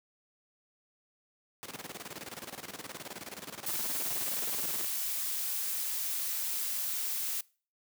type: noise with tremolo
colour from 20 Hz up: pink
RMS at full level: -40 dBFS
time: 1.63-4.85 s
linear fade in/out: 0 ms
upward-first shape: square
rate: 19 Hz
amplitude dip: 75%
type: noise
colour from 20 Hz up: blue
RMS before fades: -34 dBFS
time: 3.66-7.41 s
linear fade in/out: 5 ms
effects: noise-tail reverb RT60 0.4 s tail -24 dB re dry + high-pass 200 Hz 12 dB/octave